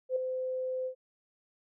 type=tone with ADSR envelope; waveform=sine; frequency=514 Hz; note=C5; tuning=31 cents flat; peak=-24 dBFS; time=0.09-0.95 s; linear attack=71 ms; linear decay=4 ms; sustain=-7 dB; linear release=89 ms; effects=none